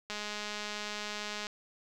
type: click train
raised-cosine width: 0.2 ms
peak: -21 dBFS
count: 287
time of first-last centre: 0.1-1.468 s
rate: 209 Hz
effects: none